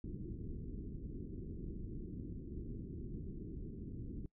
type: low-pass noise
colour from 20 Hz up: pink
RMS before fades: -45 dBFS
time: 0.04-4.26 s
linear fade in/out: 2 ms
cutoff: 380 Hz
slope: 48 dB/octave
effects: noise-tail reverb RT60 0.1 s tail -23 dB re dry